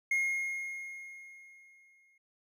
triangle tone with exponential decay, 2146 Hz, C7, 43 cents sharp, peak -24 dBFS, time 0.11-2.18 s, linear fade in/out 5 ms, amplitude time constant 450 ms, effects none

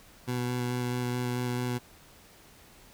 20% pulse tone with vibrato, 123.47 Hz, B2, in tune, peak -24 dBFS, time 0.27-1.79 s, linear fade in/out 20 ms, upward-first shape square, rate 4.6 Hz, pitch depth 9 cents each way, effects pink hiss -55 dBFS RMS until 2.93 s

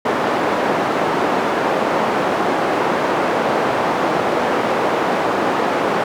white band-pass noise, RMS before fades -18 dBFS, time 0.05-6.04 s, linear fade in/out 5 ms, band 250 to 870 Hz, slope 12 dB/octave, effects none

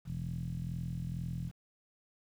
10% pulse tone with low-pass filter, 42.17 Hz, E1, 40 cents sharp, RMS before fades -38 dBFS, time 0.05-1.52 s, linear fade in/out 50 ms, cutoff 150 Hz, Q 5.5, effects 10-bit

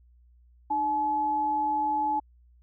sine tone pair together, 304.3 / 855 Hz, D#4 / A5, -38 / -50 cents, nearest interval octave + tritone, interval 1788 cents, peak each -35 / -24 dBFS, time 0.7-2.2 s, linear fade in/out 10 ms, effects added 60 Hz sine -55 dBFS peak until 2.62 s

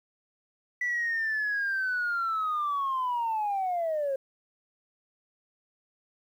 sine linear sweep, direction down, 1975.5 to 528 Hz, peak -25 dBFS, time 0.81-4.16 s, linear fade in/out 5 ms, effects tanh soft clip ceiling -23 dBFS + 10-bit

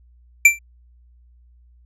square tone with exponential decay, 2349 Hz, D7, in tune, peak -4 dBFS, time 0.45-0.59 s, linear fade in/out 5 ms, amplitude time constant 30 ms, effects added 60 Hz sine -49 dBFS peak until 1.85 s + low-pass 11000 Hz 12 dB/octave

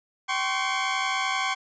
20% pulse tone cluster, 771 / 1050 / 1120 Hz, G5 / C6 / C#6, -29 / +6 / +18 cents, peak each -24 dBFS, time 0.28-1.55 s, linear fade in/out 20 ms, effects resampled to 16000 Hz

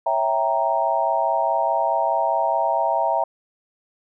sine chord, C# diminished seventh, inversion none, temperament equal, 554.4 / 659.3 / 784 / 932.3 Hz, C#5 / E5 / G5 / Bb5, 0 / 0 / 0 / 0 cents, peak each -28 / -22 / -24 / -22 dBFS, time 0.06-3.24 s, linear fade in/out 5 ms, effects none

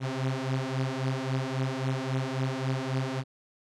sawtooth beating tone pair, 130 / 133.7 Hz, C3 / C3, -11 / +38 cents, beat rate 3.7 Hz, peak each -27 dBFS, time 0-3.24 s, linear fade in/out 50 ms, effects low-pass 6000 Hz 12 dB/octave

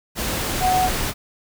sine tone in noise, 740 Hz, F#5, in tune, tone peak -16 dBFS, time 0.6-0.9 s, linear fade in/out 50 ms, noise pink, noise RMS -24 dBFS, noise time 0.15-1.14 s, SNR +5 dB, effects none

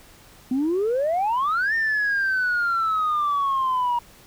sine exponential two-way sweep, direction up then down, 246.9 to 1827 to 949 Hz, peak -18 dBFS, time 0.51-3.99 s, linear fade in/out 5 ms, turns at 1.74 s, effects tanh soft clip ceiling -17 dBFS + pink hiss -50 dBFS RMS until 4.26 s

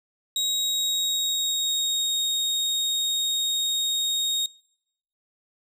30% pulse tone with pitch glide, 3800 to 3733 Hz, A#7 to A#7, +33 to +2 cents, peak -20 dBFS, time 0.36-4.46 s, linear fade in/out 2 ms, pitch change -31 cents, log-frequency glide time 0.49-2.16 s, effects noise-tail reverb RT60 0.8 s tail -25 dB re dry

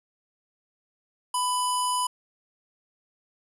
square tone with low-pass filter, 996 Hz, B5, 14 cents sharp, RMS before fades -26 dBFS, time 1.34-2.07 s, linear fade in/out 5 ms, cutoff 11000 Hz, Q 3.9, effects none

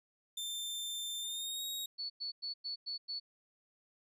sawtooth tone with pitch glide, 3575 to 3777 Hz, A7 to A#7, +27 to +22 cents, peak -35 dBFS, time 0.37-1.86 s, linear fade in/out 5 ms, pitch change +95 cents, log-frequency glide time 1.2-1.63 s
sine tone bursts, 4435 Hz, C#8, in tune, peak -37 dBFS, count 6, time 1.98-3.2 s, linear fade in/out 20 ms, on 120 ms, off 100 ms
effects none

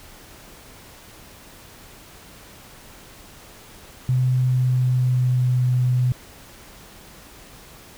sine tone with pitch glide, 127.5 to 125.38 Hz, C3 to B2, -44 to +27 cents, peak -16 dBFS, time 4.09-6.12 s, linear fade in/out 0 ms, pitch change -29 cents, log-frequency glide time 4.35-5.7 s, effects pink hiss -45 dBFS RMS until 7.97 s

